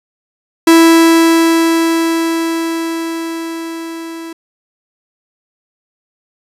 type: tone with level ramp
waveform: 45% pulse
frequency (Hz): 329.6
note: E4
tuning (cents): 0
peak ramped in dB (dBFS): -3 to -25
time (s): 0.67-4.33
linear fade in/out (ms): 5
effects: resampled to 32000 Hz